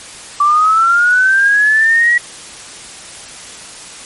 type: linear sweep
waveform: sine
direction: up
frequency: 1155 to 1932 Hz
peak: -7 dBFS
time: 0.4-2.18 s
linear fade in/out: 5 ms
effects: white hiss -32 dBFS RMS until 4.05 s + MP3 48 kbps